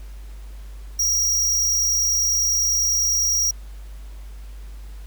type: tone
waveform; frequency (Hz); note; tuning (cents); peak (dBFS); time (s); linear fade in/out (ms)
square; 5690; F8; +31; -18; 0.99-3.51; 5
effects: added 50 Hz sine -34 dBFS peak until 5.06 s + pink hiss -52 dBFS RMS until 5.06 s